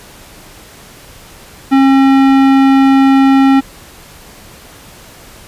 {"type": "tone with tanh clipping", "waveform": "sine", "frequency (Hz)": 270, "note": "C#4", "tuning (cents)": -45, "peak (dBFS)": -7, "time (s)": [1.71, 3.61], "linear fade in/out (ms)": 20, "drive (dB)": 18, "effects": ["pink hiss -37 dBFS RMS until 5.47 s", "resampled to 32000 Hz"]}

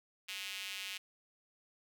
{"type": "tone with high-pass filter", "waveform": "square", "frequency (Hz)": 98, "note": "G2", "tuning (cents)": 0, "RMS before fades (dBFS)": -43, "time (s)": [0.28, 0.98], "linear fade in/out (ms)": 10, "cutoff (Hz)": 2700, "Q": 2.6, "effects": []}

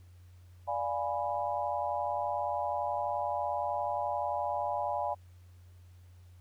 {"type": "chord", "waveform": "sine", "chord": "D diminished seventh", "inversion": "none", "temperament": "equal", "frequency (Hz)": [587.3, 698.5, 830.6, 987.8], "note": ["D5", "F5", "Ab5", "Cb6"], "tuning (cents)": [0, 0, 0, 0], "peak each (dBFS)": [-36, -36, -34, -37], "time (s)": [0.67, 5.15], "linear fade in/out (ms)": 20, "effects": ["added 89 Hz sine -52 dBFS peak until 6.4 s", "pink hiss -69 dBFS RMS until 6.4 s"]}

